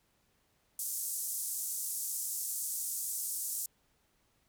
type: band-pass noise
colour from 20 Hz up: white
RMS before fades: -37 dBFS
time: 0.79-3.66 s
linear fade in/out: 2 ms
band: 6800 to 13000 Hz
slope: 24 dB/octave
effects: pink hiss -73 dBFS RMS until 4.48 s